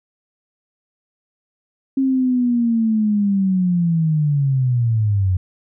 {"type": "linear sweep", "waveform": "sine", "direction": "down", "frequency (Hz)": [270.2, 89.7], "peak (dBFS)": -14, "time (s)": [1.97, 5.37], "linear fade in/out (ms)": 5, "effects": []}